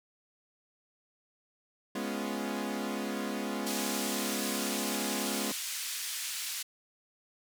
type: chord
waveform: sawtooth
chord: C# dominant seventh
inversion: second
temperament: equal with one note detuned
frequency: 207.7 / 246.9 / 277.2 / 347.2 Hz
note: G#3 / B3 / C#4 / E#4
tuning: 0 / 0 / 0 / -10 cents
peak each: -33 / -34 / -35 / -37 dBFS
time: 1.95-5.52 s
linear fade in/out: 5 ms
type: band-pass noise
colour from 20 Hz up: white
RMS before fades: -37 dBFS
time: 3.66-6.63 s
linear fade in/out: 10 ms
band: 2000 to 9800 Hz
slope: 12 dB/octave
effects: none